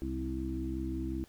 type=harmonic tone with a mistuned harmonic; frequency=65.4 Hz; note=C2; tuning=in tune; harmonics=1 / 2 / 3 / 4 / 5; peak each=-37 / -44 / -44 / -40 / -37 dBFS; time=0.02-1.24 s; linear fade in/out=0 ms; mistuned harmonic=3; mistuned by=+23 cents; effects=pink hiss -62 dBFS RMS until 1.28 s